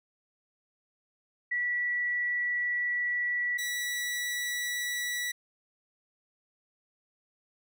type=tone pair in turn; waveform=sine / sawtooth; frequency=1949 / 1949 Hz; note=B6 / B6; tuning=-23 / -23 cents; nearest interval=unison; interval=0 cents; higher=neither; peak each=-27 dBFS; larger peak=neither; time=1.51-3.58 / 3.58-5.32 s; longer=first; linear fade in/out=10 ms; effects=none